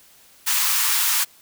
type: high-pass noise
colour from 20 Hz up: white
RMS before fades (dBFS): -20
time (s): 0.46-1.25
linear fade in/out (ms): 20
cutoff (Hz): 870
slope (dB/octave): 96
effects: white hiss -52 dBFS RMS until 1.41 s